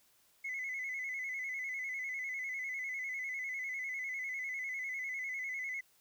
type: tone with vibrato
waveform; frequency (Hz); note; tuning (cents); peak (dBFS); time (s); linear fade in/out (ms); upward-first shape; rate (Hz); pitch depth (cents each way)
sine; 2093; C7; 0; -35; 0.44-5.81; 10; square; 10; 67
effects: tanh soft clip ceiling -34 dBFS + white hiss -69 dBFS RMS until 6 s

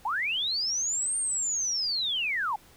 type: linear two-way sweep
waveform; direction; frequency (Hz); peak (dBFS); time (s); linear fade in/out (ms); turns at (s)
sine; up then down; 784 to 8870 to 784; -26; 0.05-2.56; 5; 1.17
effects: pink hiss -56 dBFS RMS until 2.76 s

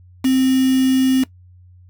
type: tone with quantisation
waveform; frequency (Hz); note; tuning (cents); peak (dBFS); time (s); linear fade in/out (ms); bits
sine; 261.6; C4; 0; -12; 0.24-1.24; 10; 4
effects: noise-tail reverb RT60 0.1 s tail -19 dB re dry + added 90 Hz sine -43 dBFS peak until 1.89 s

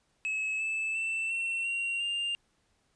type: tone with pitch steps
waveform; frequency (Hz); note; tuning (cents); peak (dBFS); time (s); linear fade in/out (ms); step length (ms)
triangle; 2581 / 2623 / 2666 / 2709 / 2753 / 2798; E7 / E7 / E7 / E7 / F7 / F7; -37 / -9 / +19 / +47 / -25 / +3; -28; 0.25-2.35; 0; 350
effects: pink hiss -72 dBFS RMS until 2.95 s + resampled to 22050 Hz

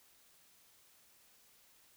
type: silence
effects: white hiss -66 dBFS RMS until 1.96 s

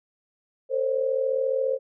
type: tone cluster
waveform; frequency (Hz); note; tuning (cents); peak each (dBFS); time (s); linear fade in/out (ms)
sine; 451.4 / 526 / 566; A4 / C5 / C#5; +44 / +9 / +36; -29 / -23 / -32; 0.69-1.79; 50
effects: none

